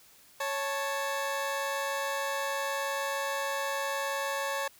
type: tone pair together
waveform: 20% pulse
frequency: 553.6 / 880 Hz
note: C#5 / A5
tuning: -2 / 0 cents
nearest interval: minor sixth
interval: 802 cents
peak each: -27 / -30 dBFS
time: 0.4-4.68 s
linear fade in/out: 5 ms
effects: white hiss -58 dBFS RMS until 4.79 s